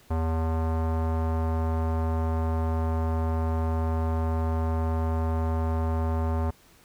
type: tone with low-pass filter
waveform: square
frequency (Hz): 80.9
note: E2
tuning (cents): -32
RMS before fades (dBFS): -26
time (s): 0.1-6.51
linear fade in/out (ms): 10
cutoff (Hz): 980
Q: 1.8
effects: pink hiss -57 dBFS RMS until 6.84 s